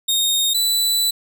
sawtooth tone pair in turn, 3702 / 3975 Hz, A#7 / B7, -13 / +10 cents, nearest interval minor second, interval 123 cents, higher second, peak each -13 dBFS, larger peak neither, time 0.08-0.54 / 0.54-1.11 s, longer second, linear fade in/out 10 ms, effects none

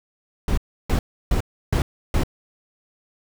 brown noise bursts, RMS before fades -19 dBFS, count 5, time 0.48-2.235 s, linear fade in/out 2 ms, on 95 ms, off 320 ms, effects none

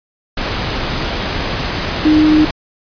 sine tone in noise, 307.4 Hz, D#4, 21 cents flat, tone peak -7 dBFS, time 2.05-2.45 s, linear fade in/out 5 ms, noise pink, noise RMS -19 dBFS, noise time 0.37-2.51 s, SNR +9 dB, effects resampled to 11025 Hz

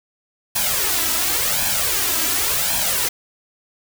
white noise with flanger, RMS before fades -20 dBFS, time 0.55-3.09 s, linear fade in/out 10 ms, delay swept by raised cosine 1.2 to 3.1 ms, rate 0.91 Hz, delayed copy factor +0.7, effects none

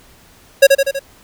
square tone with echo, 549 Hz, C#5, 17 cents flat, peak -3 dBFS, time 0.62-0.67 s, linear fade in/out 10 ms, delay 81 ms, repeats 4, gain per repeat -4 dB, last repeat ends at 0.994 s, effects pink hiss -47 dBFS RMS until 1.23 s

